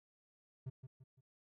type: tone with echo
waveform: triangle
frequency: 130 Hz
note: C3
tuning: 11 cents flat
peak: -38 dBFS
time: 0.66-0.7 s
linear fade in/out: 10 ms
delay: 170 ms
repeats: 3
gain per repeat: -8 dB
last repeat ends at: 1.21 s
effects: none